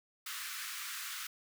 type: high-pass noise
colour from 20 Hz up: pink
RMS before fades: -42 dBFS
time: 0.26-1.27 s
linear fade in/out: 5 ms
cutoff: 1200 Hz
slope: 48 dB/octave
effects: none